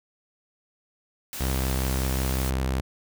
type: noise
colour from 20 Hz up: white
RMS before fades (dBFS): -35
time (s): 1.33-2.5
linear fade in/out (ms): 0
type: tone with vibrato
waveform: sawtooth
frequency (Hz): 65.41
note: C2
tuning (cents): 0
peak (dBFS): -20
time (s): 1.4-2.81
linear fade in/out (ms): 10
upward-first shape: sine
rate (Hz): 11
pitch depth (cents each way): 18
effects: none